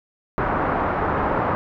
white low-pass noise, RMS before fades -22 dBFS, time 0.38-1.55 s, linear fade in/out 0 ms, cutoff 1300 Hz, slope 24 dB/octave, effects none

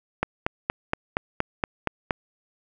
click train, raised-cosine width 0.5 ms, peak -7 dBFS, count 9, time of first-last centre 0.23-2.108 s, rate 4.26 Hz, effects none

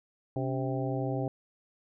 harmonic tone with a mistuned harmonic, 130.81 Hz, C3, in tune, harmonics 1 / 2 / 3 / 4 / 5 / 6, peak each -32 / -35 / -37 / -38 / -39 / -40 dBFS, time 0.36-1.28 s, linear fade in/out 2 ms, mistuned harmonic 2, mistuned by +120 cents, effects none

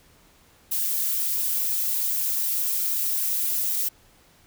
violet noise with flanger, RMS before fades -25 dBFS, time 0.71-3.89 s, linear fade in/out 10 ms, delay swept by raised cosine 1.4 to 6.5 ms, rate 4 Hz, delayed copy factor -0.7, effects pink hiss -57 dBFS RMS until 4.46 s

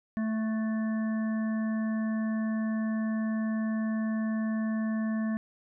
harmonic tone with a mistuned harmonic, 220 Hz, A3, in tune, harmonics 1 / 3 / 5 / 7 / 8, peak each -27 / -42 / -46 / -53 / -44 dBFS, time 0.17-5.37 s, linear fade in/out 0 ms, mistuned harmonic 7, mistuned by -44 cents, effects none

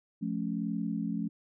sine chord, F augmented, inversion none, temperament equal with one note detuned, 174.61 / 216.1 / 277.2 Hz, F3 / A3 / C#4, 0 / -31 / 0 cents, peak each -35 / -33 / -36 dBFS, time 0.21-1.29 s, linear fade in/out 20 ms, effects none

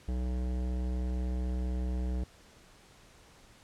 sine tone with hard clipping, 62.2 Hz, B1, 13 cents sharp, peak -32 dBFS, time 0.08-2.24 s, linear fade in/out 5 ms, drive 16 dB, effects pink hiss -58 dBFS RMS until 3.63 s + low-pass 9000 Hz 12 dB/octave

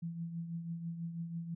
sine tone with tremolo, 167.8 Hz, E3, 31 cents sharp, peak -35 dBFS, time 0.02-1.55 s, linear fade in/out 10 ms, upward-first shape triangle, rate 6.1 Hz, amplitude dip 60%, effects none

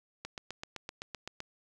click train, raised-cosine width 0.2 ms, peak -22 dBFS, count 10, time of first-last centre 0.25-1.404 s, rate 7.8 Hz, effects none

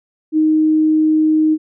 sine tone, 311.5 Hz, D#4, 2 cents sharp, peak -10 dBFS, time 0.32-1.58 s, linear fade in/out 50 ms, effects none

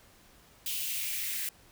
blue noise with high-pass filter sweep, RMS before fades -34 dBFS, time 0.66-1.49 s, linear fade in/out 2 ms, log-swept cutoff 2900 to 1900 Hz, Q 3.1, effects pink hiss -59 dBFS RMS until 1.71 s

